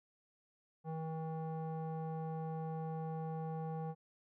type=tone with low-pass filter; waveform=square; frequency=160 Hz; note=D#3; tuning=49 cents sharp; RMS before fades=-41 dBFS; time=0.84-3.95 s; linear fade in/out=50 ms; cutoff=800 Hz; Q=2.5; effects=none